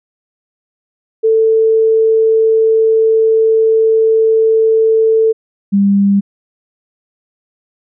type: tone pair in turn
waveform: sine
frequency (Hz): 444.3 / 199.35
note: A4 / G3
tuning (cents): +17 / +29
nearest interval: octave + major second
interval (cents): 1388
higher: first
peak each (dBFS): -7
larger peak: neither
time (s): 1.23-5.33 / 5.72-6.21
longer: first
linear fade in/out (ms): 20
effects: none